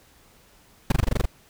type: noise bursts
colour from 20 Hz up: brown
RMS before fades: -18 dBFS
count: 9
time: 0.9-1.257 s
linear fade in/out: 5 ms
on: 21 ms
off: 21 ms
effects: pink hiss -56 dBFS RMS until 1.49 s